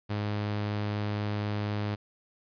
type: tone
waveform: sawtooth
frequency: 104.1 Hz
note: G#2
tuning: 5 cents sharp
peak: -25 dBFS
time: 0.09-1.96 s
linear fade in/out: 20 ms
effects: resampled to 11025 Hz + 11-bit